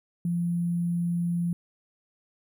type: tone with sample-and-hold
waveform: sine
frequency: 172.5 Hz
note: F3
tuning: 21 cents flat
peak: -24 dBFS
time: 0.25-1.53 s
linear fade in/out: 2 ms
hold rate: 11025 Hz
effects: none